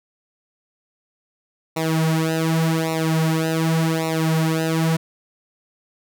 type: tone with flanger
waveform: sawtooth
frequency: 161.2 Hz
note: E3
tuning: 38 cents flat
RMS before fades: -20 dBFS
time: 1.76-4.97 s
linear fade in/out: 10 ms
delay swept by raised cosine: 0.62 to 5.32 ms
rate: 0.87 Hz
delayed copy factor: -1
effects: none